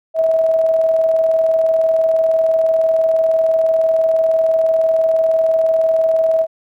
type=tone with tremolo; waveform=sine; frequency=647 Hz; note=E5; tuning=32 cents flat; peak=-10 dBFS; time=0.14-6.47 s; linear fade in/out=50 ms; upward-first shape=square; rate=20 Hz; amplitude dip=30%; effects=none